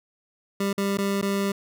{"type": "tone with dropouts", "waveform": "25% pulse", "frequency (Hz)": 198.5, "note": "G3", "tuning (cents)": 22, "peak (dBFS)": -19, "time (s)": [0.6, 1.52], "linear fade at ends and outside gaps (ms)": 5, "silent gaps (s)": [[0.73, 0.778], [0.974, 0.984], [1.215, 1.225]], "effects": []}